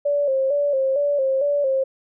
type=tone with vibrato; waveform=sine; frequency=554.4 Hz; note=C#5; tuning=in tune; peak=-17 dBFS; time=0.05-1.84 s; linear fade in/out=10 ms; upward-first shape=square; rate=2.2 Hz; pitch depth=67 cents each way; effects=none